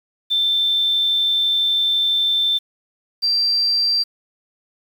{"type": "tone pair in turn", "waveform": "sine", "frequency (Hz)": [3554, 4706], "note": ["A7", "D8"], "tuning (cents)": [17, 3], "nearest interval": "perfect fourth", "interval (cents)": 486, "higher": "second", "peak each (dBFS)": -15, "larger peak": "neither", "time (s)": [[0.3, 2.59], [3.22, 4.04]], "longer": "first", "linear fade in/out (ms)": 20, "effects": ["7-bit"]}